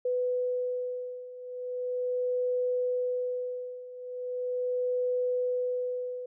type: beating tone pair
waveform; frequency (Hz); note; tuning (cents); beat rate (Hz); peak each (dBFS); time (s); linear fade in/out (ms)
sine; 497.8 / 498.19; B4 / B4; +14 / +15; 0.39; -33 / -30; 0.05-6.26; 5
effects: none